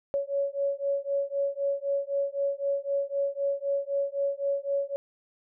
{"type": "beating tone pair", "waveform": "sine", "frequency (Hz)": [557, 560.9], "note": ["C#5", "C#5"], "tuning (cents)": [8, 20], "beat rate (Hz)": 3.9, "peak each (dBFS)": -29, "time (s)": [0.14, 4.96], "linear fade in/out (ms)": 0, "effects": []}